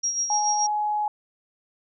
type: tone with tremolo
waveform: sine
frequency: 5640 Hz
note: F8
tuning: 16 cents sharp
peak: -21 dBFS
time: 0.03-0.67 s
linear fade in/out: 10 ms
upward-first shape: sine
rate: 7 Hz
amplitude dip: 55%
type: tone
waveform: sine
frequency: 841 Hz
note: G#5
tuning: 22 cents sharp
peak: -22 dBFS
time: 0.3-1.08 s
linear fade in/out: 2 ms
effects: none